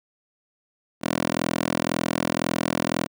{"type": "tone with high-pass filter", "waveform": "10% pulse", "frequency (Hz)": 41.94, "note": "E1", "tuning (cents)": 31, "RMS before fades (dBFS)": -25, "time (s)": [1.01, 3.08], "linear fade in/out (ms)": 50, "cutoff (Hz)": 280, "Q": 1.1, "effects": []}